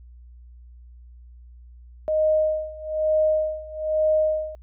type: tone with tremolo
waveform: sine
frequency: 621 Hz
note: D#5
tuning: 3 cents flat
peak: -16 dBFS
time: 2.08-4.55 s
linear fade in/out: 0 ms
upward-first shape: sine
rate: 1.1 Hz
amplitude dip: 90%
effects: added 60 Hz sine -43 dBFS peak until 4.62 s